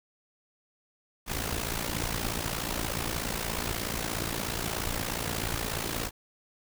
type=noise with amplitude modulation; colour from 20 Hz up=pink; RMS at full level=-29 dBFS; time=1.26-6.11 s; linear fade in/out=50 ms; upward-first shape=sine; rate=56.8 Hz; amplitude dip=75%; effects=none